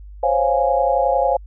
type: chord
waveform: sine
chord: Db major seventh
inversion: third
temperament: equal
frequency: 523.3 / 554.4 / 698.5 / 830.6 Hz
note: C5 / Db5 / F5 / Ab5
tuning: 0 / 0 / 0 / 0 cents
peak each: -20 dBFS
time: 0.23-1.37 s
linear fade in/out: 5 ms
effects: added 50 Hz sine -35 dBFS peak until 1.46 s